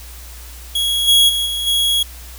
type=tone with level steps; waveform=45% pulse; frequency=3322 Hz; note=G#7; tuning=in tune; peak=-15 / -8 / -16 / -19 / -13 dBFS; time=0.75-2.03 s; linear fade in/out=5 ms; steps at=1.07 / 1.28 / 1.45 / 1.66 s; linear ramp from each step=20 ms; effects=added 60 Hz sine -34 dBFS peak until 2.38 s + white hiss -39 dBFS RMS until 2.38 s